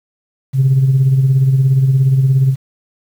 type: tone with tremolo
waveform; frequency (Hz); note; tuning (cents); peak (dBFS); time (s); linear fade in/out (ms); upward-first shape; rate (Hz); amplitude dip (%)
sine; 133.5; C3; +35; -5; 0.53-2.56; 50; sine; 17; 50
effects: tanh soft clip ceiling -4 dBFS + 7-bit